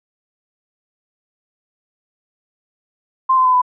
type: tone with pitch steps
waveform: sine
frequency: 1046.5 / 1030.3 / 1014.4 / 998.7 Hz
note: C6 / C6 / B5 / B5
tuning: 0 / -27 / +46 / +19 cents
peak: -10 dBFS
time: 3.29-3.618 s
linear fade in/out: 10 ms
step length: 82 ms
effects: none